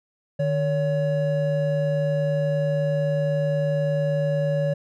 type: tone pair together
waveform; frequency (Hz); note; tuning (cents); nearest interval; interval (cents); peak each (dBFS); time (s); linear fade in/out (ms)
triangle; 151.86 / 564; D#3 / C#5; -42 / +30; octave + major seventh; 2272; -21; 0.39-4.74; 10
effects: none